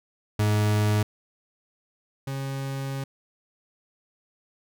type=tone pair in turn; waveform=40% pulse; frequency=105.4 / 136.09 Hz; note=G#2 / C#3; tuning=+26 / -32 cents; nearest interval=major third; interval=442 cents; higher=second; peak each=-19 / -28 dBFS; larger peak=first; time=0.39-1.03 / 2.27-3.04 s; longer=second; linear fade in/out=5 ms; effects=none